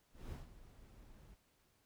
brown noise with ADSR envelope, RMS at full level -45 dBFS, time 0.12-1.36 s, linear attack 200 ms, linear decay 150 ms, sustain -14 dB, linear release 26 ms, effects pink hiss -75 dBFS RMS until 1.85 s

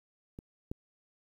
clicks, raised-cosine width 3 ms, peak -30 / -23 dBFS, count 2, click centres 0.389 / 0.715 s, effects 10-bit

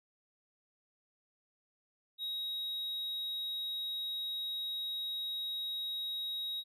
triangle tone, 3800 Hz, A#7, 33 cents sharp, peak -34 dBFS, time 2.18-6.64 s, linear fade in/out 50 ms, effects none

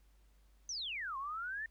sine exponential two-way sweep, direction down then up, 6272 to 1047 to 1828 Hz, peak -38 dBFS, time 0.69-1.66 s, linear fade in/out 2 ms, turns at 1.17 s, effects added 50 Hz sine -63 dBFS peak until 1.7 s + pink hiss -75 dBFS RMS until 1.7 s

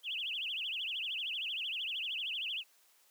sine tone with vibrato, 2960 Hz, F#7, in tune, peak -35 dBFS, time 0.03-2.64 s, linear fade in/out 50 ms, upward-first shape triangle, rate 13 Hz, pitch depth 300 cents each way, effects white hiss -67 dBFS RMS until 3.1 s + high-pass 400 Hz 12 dB/octave

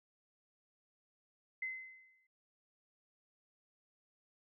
sine tone with exponential decay, 2053 Hz, C7, 33 cents flat, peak -35 dBFS, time 1.62-2.27 s, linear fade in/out 5 ms, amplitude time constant 140 ms, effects none

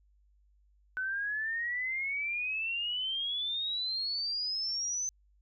sine exponential sweep, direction up, 1500 to 6170 Hz, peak -31 dBFS, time 0.97-5.09 s, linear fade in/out 0 ms, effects added 50 Hz sine -63 dBFS peak until 5.41 s

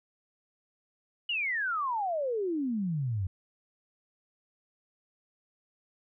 sine exponential sweep, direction down, 2960 to 88.8 Hz, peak -28 dBFS, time 1.29-3.27 s, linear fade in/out 5 ms, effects none

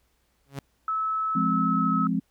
sawtooth tone with exponential growth, 138.4 Hz, C#3, 2 cents flat, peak -25 dBFS, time 0.46-0.59 s, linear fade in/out 2 ms, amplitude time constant 27 ms
sine tone with pitch glide, 1300 to 1288 Hz, E6 to E6, -24 to -41 cents, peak -24 dBFS, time 0.88-2.07 s, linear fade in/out 2 ms, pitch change -17 cents, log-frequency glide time 1.42-1.93 s
sine chord, F minor, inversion none, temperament just, 174.61 / 209.5 / 261.9 Hz, F3 / Ab3 / C4, 0 / +15 / +2 cents, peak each -27 dBFS, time 1.35-2.2 s, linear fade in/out 10 ms
effects added 60 Hz sine -70 dBFS peak until 2.3 s + pink hiss -70 dBFS RMS until 2.3 s

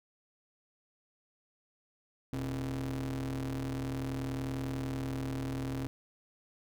40% pulse ring-modulated tone, 71.1 Hz, C#2, 45 cents sharp, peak -30 dBFS, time 2.33-5.87 s, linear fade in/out 0 ms, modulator 198 Hz, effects none

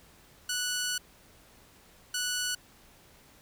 10% pulse tone pair in turn, 1477 / 1477 Hz, F#6 / F#6, -3 / -3 cents, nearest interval unison, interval 0 cents, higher neither, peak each -21 dBFS, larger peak neither, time 0.49-0.98 / 2.14-2.55 s, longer first, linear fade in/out 5 ms, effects pink hiss -58 dBFS RMS until 3.41 s

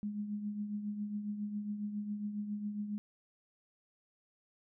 sine tone with tremolo, 207.7 Hz, G#3, in tune, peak -33 dBFS, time 0.03-2.98 s, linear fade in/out 0 ms, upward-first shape triangle, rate 7.3 Hz, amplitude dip 60%, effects none

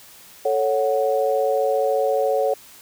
sine chord, F# minor, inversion first, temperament equal, 440 / 554.4 / 740 Hz, A4 / C#5 / F#5, 0 / 0 / 0 cents, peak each -22 / -20 / -24 dBFS, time 0.45-2.54 s, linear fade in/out 5 ms, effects white hiss -46 dBFS RMS until 2.81 s

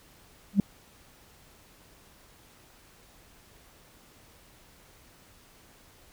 sine tone with exponential growth, 199.1 Hz, G3, 27 cents sharp, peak -12 dBFS, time 0.53-0.6 s, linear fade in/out 2 ms, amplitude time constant 15 ms, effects tanh soft clip ceiling -10 dBFS + pink hiss -57 dBFS RMS until 6.12 s

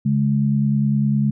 sine tone pair together, 140.22 / 210.1 Hz, C#3 / G#3, +20 / +20 cents, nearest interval perfect fifth, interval 700 cents, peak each -18 dBFS, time 0.05-1.31 s, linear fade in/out 10 ms, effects none

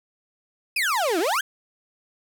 35% pulse exponential two-way sweep, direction down then up, 2633 to 307.2 to 1686 Hz, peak -19 dBFS, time 0.76-1.41 s, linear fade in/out 5 ms, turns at 1.19 s, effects none

